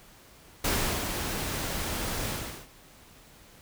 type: noise with ADSR envelope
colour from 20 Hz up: pink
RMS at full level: -26 dBFS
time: 0.64-2.68 s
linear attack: 8 ms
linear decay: 400 ms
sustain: -6 dB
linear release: 400 ms
effects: pink hiss -54 dBFS RMS until 3.61 s